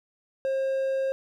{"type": "tone", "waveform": "triangle", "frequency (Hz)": 535, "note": "C5", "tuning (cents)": 38, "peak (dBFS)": -22, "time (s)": [0.45, 1.12], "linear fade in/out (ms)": 0, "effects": []}